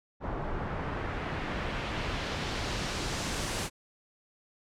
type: noise with low-pass filter sweep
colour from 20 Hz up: pink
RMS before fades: -34 dBFS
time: 0.2-3.7 s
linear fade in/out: 50 ms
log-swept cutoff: 1000 to 9400 Hz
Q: 1
effects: none